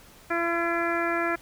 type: harmonic tone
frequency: 338.9 Hz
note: E4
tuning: 48 cents sharp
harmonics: 1 / 2 / 3 / 4 / 5 / 6 / 7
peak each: -29 / -30 / -35 / -30 / -31 / -36 / -36 dBFS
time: 0.3-1.36 s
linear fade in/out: 10 ms
effects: pink hiss -52 dBFS RMS until 1.41 s